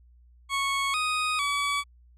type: tone with pitch steps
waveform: 20% pulse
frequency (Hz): 1104 / 1247 / 1141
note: C#6 / D#6 / C#6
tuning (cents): -7 / +3 / +50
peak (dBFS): -20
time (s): 0.49-1.84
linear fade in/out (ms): 50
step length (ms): 450
effects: added 60 Hz sine -53 dBFS peak until 2.17 s + low-pass 9000 Hz 12 dB/octave

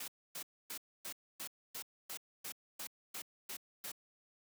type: noise bursts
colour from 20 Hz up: white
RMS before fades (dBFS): -44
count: 12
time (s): 0-3.918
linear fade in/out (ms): 5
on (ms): 79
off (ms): 270
effects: high-pass 150 Hz 12 dB/octave

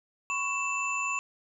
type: tone cluster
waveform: sine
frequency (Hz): 1011 / 1115 / 2658 / 7070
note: B5 / C#6 / E7 / A8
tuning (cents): +40 / +10 / +14 / +7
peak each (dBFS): -39 / -33 / -30 / -39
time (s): 0.3-1.19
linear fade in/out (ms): 0
effects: none

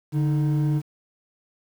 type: tone pair together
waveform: triangle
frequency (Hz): 146.83 / 311.1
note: D3 / D#4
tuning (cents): 0 / 0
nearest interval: octave + minor second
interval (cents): 1300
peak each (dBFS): -17 / -25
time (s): 0.12-0.82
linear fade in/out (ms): 50
effects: tanh soft clip ceiling -13 dBFS + 8-bit

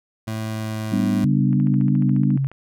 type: tone with pitch glide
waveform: 25% pulse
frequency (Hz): 110 to 108.93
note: A2 to A2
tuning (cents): 0 to -17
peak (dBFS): -21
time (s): 0.27-1.25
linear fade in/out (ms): 10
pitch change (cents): -17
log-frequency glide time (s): 0.39-0.88
type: chord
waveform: sine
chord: G major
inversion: none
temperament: equal with one note detuned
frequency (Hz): 196 / 246.9 / 295.5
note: G3 / B3 / D4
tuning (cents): 0 / 0 / +11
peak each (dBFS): -20 / -22 / -25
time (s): 0.92-2.37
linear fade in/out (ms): 5
type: tone with vibrato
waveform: sine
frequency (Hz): 138.4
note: C#3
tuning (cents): -2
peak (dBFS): -18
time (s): 1.24-2.47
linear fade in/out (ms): 0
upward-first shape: square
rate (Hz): 3.1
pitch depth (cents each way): 25
type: click train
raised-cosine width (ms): 0.5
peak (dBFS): -28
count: 15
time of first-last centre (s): 1.53-2.516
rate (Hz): 14.2
effects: none

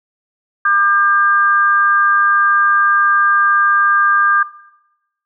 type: tone pair together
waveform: sine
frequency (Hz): 1199 / 1600.5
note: D6 / G6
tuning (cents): +36 / +36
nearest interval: perfect fourth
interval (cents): 500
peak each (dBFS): -13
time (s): 0.65-4.43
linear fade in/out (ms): 5
effects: noise-tail reverb RT60 0.9 s tail -18 dB re dry

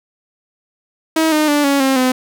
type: tone with pitch steps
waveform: sawtooth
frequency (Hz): 320 / 305.9 / 292.4 / 279.5 / 267.2 / 255.5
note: D#4 / D#4 / D4 / C#4 / C4 / C4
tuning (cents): +49 / -29 / -7 / +14 / +36 / -41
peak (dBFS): -8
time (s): 1.16-2.12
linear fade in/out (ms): 5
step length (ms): 160
effects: none

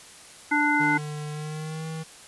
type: harmonic tone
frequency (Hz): 295.1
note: D4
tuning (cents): +8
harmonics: 1 / 3 / 5 / 7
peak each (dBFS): -25 / -25 / -25 / -25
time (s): 0.51-0.98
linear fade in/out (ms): 10
type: tone with pitch glide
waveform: square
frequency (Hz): 150 to 159.84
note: D3 to D#3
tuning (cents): +37 to +47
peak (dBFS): -32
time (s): 0.79-2.04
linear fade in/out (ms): 20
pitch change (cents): +110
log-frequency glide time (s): 1.31-1.86
effects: white hiss -47 dBFS RMS until 2.27 s + resampled to 24000 Hz

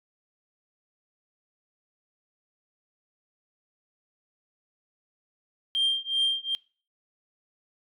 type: tone with tremolo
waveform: sine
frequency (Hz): 3182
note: G7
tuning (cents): +25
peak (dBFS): -18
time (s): 5.75-6.55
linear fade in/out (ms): 0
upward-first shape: triangle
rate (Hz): 2.6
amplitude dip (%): 100
effects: noise-tail reverb RT60 0.4 s tail -24 dB re dry + tanh soft clip ceiling -19 dBFS

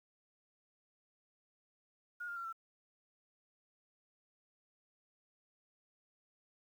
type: tone with pitch steps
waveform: sine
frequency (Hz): 1434 / 1402.1 / 1370.8 / 1340.3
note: F6 / F6 / F6 / E6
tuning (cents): +45 / +6 / -33 / +28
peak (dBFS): -40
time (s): 2.2-2.528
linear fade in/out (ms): 10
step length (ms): 82
effects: 11-bit

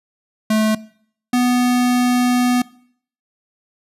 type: tone pair in turn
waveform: square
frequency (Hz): 216.7 / 247.1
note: A3 / B3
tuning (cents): -26 / +1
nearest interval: major second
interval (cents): 227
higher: second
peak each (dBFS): -14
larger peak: neither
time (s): 0.5-0.75 / 1.33-2.62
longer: second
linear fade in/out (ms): 5
effects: noise-tail reverb RT60 0.6 s tail -21 dB re dry + resampled to 32000 Hz

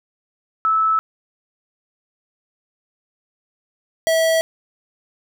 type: tone pair in turn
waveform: sine / square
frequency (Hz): 1307 / 650.3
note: E6 / E5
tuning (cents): -15 / -24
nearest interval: octave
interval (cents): 1209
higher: first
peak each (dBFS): -14 / -15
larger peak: first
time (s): 0.65-0.99 / 4.07-4.41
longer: neither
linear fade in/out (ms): 0
effects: none

